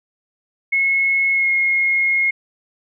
sine tone with pitch glide, 2179 to 2153 Hz, C#7 to C7, -30 to +49 cents, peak -14 dBFS, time 0.72-2.31 s, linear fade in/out 10 ms, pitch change -21 cents, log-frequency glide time 1.32-1.49 s, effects none

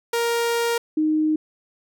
sawtooth / sine tone pair in turn, 468.1 / 309.6 Hz, A#4 / D#4, +7 / -9 cents, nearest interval perfect fifth, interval 716 cents, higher first, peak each -16 / -17 dBFS, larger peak first, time 0.13-0.78 / 0.97-1.36 s, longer first, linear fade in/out 5 ms, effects none

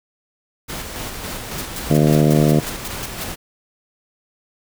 pink noise with tremolo, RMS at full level -28 dBFS, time 0.68-3.36 s, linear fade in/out 20 ms, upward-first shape square, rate 3.6 Hz, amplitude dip 30%
white noise bursts, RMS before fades -29 dBFS, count 10, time 1.58-3.24 s, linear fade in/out 2 ms, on 31 ms, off 150 ms
harmonic tone, 75.8 Hz, D#2, 45 cents flat, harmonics 2 / 3 / 4 / 5 / 6 / 7 / 8 / 9, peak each -14 / -18 / -20 / -22 / -24 / -25 / -26 / -27 dBFS, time 1.9-2.6 s, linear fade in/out 5 ms
effects none

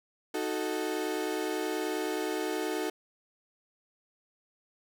35% pulse chord, D# diminished, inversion none, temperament equal, 311.1 / 370 / 440 Hz, D#4 / F#4 / A4, 0 / 0 / 0 cents, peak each -33 dBFS, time 0.34-2.9 s, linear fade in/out 5 ms, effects none

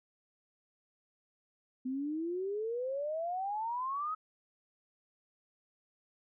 sine exponential sweep, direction up, 251.7 to 1287 Hz, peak -33 dBFS, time 1.85-4.15 s, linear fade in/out 10 ms, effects none

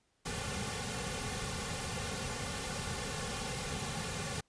pink noise with comb filter, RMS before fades -38 dBFS, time 0.25-4.41 s, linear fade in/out 10 ms, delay 3.1 ms, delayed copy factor -0.85, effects pink hiss -75 dBFS RMS until 4.48 s + resampled to 22050 Hz

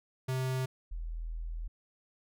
square / sine tone pair in turn, 130 / 41.03 Hz, C3 / E1, -11 / -7 cents, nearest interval octave + minor sixth, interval 1996 cents, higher first, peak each -31 / -35 dBFS, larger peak first, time 0.28-0.66 / 0.91-1.68 s, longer second, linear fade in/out 10 ms, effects none

